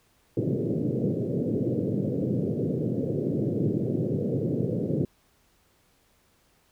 pink band-pass noise, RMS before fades -27 dBFS, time 0.37-5.05 s, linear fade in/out 2 ms, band 110 to 510 Hz, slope 48 dB/octave, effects pink hiss -65 dBFS RMS until 6.71 s

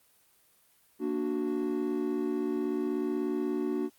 triangle chord, Bb augmented, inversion none, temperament equal, 233.1 / 293.7 / 370 Hz, Bb3 / D4 / F#4, 0 / 0 / 0 cents, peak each -33 / -30 / -30 dBFS, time 0.99-3.9 s, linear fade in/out 50 ms, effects white hiss -65 dBFS RMS until 3.98 s + Opus 32 kbps

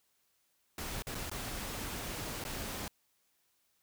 pink noise with dropouts, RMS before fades -40 dBFS, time 0.78-2.88 s, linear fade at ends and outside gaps 2 ms, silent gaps 1.023-1.069 / 1.147-1.151 / 1.298-1.314 / 2.44-2.45 s, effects white hiss -75 dBFS RMS until 3.82 s

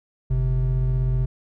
triangle tone pair together, 48.25 / 128.8 Hz, G1 / C3, -27 / -27 cents, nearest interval octave + perfect fourth, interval 1700 cents, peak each -20 / -19 dBFS, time 0.3-1.26 s, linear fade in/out 10 ms, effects none

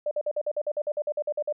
sine tone bursts, 595 Hz, D5, 22 cents sharp, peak -24 dBFS, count 15, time 0.06-1.526 s, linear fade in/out 5 ms, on 52 ms, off 49 ms, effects none

